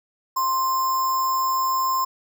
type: tone with sample-and-hold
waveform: sine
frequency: 1046.5 Hz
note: C6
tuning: in tune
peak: -19 dBFS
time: 0.36-2.05 s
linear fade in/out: 10 ms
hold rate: 6300 Hz
effects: none